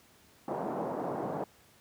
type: band-pass noise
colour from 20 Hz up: white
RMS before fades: -35 dBFS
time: 0.48-1.44 s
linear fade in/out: 2 ms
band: 140 to 850 Hz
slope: 24 dB/octave
effects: pink hiss -61 dBFS RMS until 1.8 s + high-pass 80 Hz 12 dB/octave